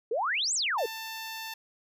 sine exponential two-way sweep, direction up then down, 412.7 to 8372 to 412.7 Hz, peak -26 dBFS, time 0.11-0.86 s, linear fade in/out 5 ms, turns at 0.54 s
10% pulse tone, 890 Hz, A5, 20 cents sharp, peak -28 dBFS, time 0.78-1.54 s, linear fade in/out 5 ms
effects none

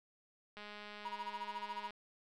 click train, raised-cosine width 0.3 ms, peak -34 dBFS, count 279, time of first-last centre 0.57-1.907 s, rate 208 Hz
triangle tone with tremolo, 960 Hz, B5, 49 cents flat, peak -36 dBFS, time 1.05-1.9 s, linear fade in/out 0 ms, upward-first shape sine, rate 14 Hz, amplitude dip 100%
effects none

